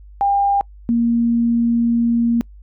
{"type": "tone pair in turn", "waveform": "sine", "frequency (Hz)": [800, 234.1], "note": ["G5", "A#3"], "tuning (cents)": [35, 8], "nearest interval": "octave + major sixth", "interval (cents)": 2127, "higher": "first", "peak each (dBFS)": -13, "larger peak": "neither", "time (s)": [[0.21, 0.61], [0.89, 2.41]], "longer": "second", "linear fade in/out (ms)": 0, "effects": ["noise-tail reverb RT60 0.1 s tail -26 dB re dry", "added 50 Hz sine -38 dBFS peak until 2.62 s"]}